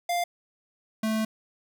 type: tone pair in turn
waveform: square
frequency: 698.5 / 219.2 Hz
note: F5 / A3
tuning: 0 / -6 cents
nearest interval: octave + minor sixth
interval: 2006 cents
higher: first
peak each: -25 dBFS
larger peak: neither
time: 0.09-0.24 / 1.03-1.25 s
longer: second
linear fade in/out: 5 ms
effects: none